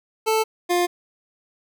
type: tone pair in turn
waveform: 25% pulse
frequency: 440 / 352.4 Hz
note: A4 / F4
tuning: 0 / +16 cents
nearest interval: major third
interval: 384 cents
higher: first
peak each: -14 dBFS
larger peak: neither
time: 0.26-0.44 / 0.69-0.87 s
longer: neither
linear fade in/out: 20 ms
effects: none